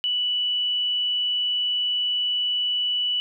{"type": "tone", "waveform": "sine", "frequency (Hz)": 2960, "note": "F#7", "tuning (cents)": 0, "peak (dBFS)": -21, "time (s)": [0.04, 3.2], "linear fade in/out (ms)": 0, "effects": []}